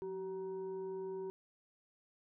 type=tone with frequency modulation; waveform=sine; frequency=381.5 Hz; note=G4; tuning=47 cents flat; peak=-39 dBFS; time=0.02-1.3 s; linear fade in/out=0 ms; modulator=561 Hz; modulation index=0.41; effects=none